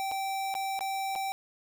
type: tone with dropouts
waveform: square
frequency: 777 Hz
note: G5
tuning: 16 cents flat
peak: -31 dBFS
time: 0-1.32 s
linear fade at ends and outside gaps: 0 ms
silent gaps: 0.114-0.119 / 0.541-0.551 / 0.791-0.808 / 1.153-1.159 s
effects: none